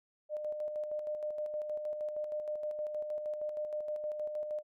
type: tone with tremolo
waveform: sine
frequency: 604 Hz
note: D5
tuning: 48 cents sharp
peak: -33 dBFS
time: 0.29-4.63 s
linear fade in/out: 50 ms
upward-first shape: square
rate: 6.4 Hz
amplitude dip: 40%
effects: none